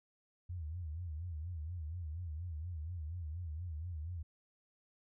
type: tone with vibrato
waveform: sine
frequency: 82.4 Hz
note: E2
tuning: in tune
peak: -39 dBFS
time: 0.49-4.23 s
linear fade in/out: 10 ms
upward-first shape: sine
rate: 4.2 Hz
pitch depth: 160 cents each way
effects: none